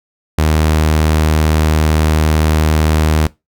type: tone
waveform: sawtooth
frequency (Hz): 77.78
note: D#2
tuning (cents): 0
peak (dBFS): -6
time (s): 0.38-3.27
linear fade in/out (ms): 5
effects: noise-tail reverb RT60 0.2 s tail -20 dB re dry